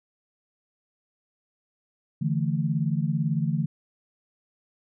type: chord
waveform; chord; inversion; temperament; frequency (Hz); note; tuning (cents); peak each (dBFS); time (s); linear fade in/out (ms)
sine; D suspended second; none; equal; 146.83 / 164.81 / 220; D3 / E3 / A3; 0 / 0 / 0; -26 / -26 / -30; 2.21-3.66; 10
effects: none